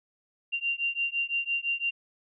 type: beating tone pair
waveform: sine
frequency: 2770 / 2775.9 Hz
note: F7 / F7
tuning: -15 / -11 cents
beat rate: 5.9 Hz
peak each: -30 dBFS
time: 0.52-1.91 s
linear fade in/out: 20 ms
effects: none